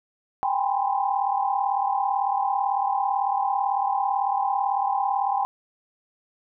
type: tone cluster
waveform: sine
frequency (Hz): 784 / 822 / 987 / 1043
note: G5 / G#5 / B5 / C6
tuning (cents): 0 / -18 / -1 / -6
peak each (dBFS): -24 / -26 / -30 / -31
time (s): 0.43-5.45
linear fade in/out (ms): 0
effects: none